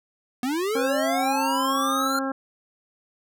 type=linear sweep; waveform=square; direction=up; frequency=240 to 1396.9 Hz; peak=-24 dBFS; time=0.43-2.19 s; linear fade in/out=2 ms
type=harmonic tone; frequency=268.9 Hz; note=C4; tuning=47 cents sharp; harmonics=1 / 2 / 3 / 4 / 5 / 6; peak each=-27 / -31 / -34 / -36 / -33 / -37 dBFS; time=0.75-2.32 s; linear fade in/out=5 ms
effects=none